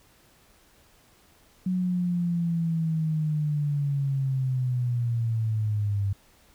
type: linear sweep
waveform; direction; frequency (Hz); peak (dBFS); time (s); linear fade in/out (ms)
sine; down; 185 to 98; -23; 1.66-6.13; 5
effects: pink hiss -59 dBFS RMS until 6.54 s